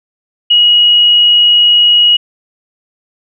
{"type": "tone", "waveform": "sine", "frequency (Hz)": 2900, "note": "F#7", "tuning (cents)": -35, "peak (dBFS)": -4, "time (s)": [0.5, 2.17], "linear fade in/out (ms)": 10, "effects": []}